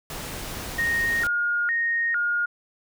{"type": "noise", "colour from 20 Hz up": "pink", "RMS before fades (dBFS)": -34, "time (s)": [0.1, 1.27], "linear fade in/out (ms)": 2}
{"type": "tone with vibrato", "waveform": "sine", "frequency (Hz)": 1628, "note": "G#6", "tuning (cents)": -35, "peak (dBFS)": -21, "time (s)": [0.78, 2.46], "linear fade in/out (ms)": 10, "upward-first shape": "square", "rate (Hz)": 1.1, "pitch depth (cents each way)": 230}
{"effects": []}